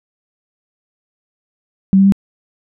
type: tone with pitch steps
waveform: sine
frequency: 192.4 / 194.86 / 197.35 Hz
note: G3 / G3 / G3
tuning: -32 / -10 / +12 cents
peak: -6 dBFS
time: 1.93-2.122 s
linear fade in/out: 0 ms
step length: 64 ms
effects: none